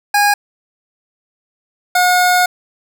25% pulse tone pair in turn, 820 / 722.4 Hz, G#5 / F#5, -22 / -42 cents, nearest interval major second, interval 220 cents, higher first, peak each -6 dBFS, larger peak neither, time 0.14-0.34 / 1.95-2.46 s, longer second, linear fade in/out 5 ms, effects none

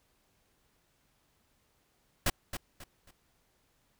pink noise with echo, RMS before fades -27 dBFS, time 2.26-2.3 s, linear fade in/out 5 ms, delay 270 ms, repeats 3, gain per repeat -10 dB, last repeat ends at 3.11 s, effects pink hiss -72 dBFS RMS until 3.99 s

